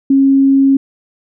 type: tone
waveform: sine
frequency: 272.2 Hz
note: C#4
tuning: 31 cents flat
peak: -6 dBFS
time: 0.1-0.77 s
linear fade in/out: 5 ms
effects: none